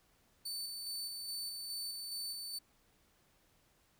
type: tone with tremolo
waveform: sawtooth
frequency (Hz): 4523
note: C#8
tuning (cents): +34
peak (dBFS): -36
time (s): 0.45-2.59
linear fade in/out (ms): 10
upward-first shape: square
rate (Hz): 2.4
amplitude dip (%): 30
effects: pink hiss -71 dBFS RMS until 3.99 s